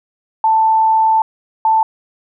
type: tone pair in turn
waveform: sine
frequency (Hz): 884 / 884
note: A5 / A5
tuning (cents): +8 / +8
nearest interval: unison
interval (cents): 0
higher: neither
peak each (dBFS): -9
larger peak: neither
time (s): 0.44-1.22 / 1.65-1.83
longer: first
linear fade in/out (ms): 2
effects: none